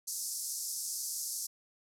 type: band-pass noise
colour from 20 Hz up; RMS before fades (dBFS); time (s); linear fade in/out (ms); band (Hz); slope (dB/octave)
pink; -38; 0.07-1.47; 10; 5100 to 13000; 48
effects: none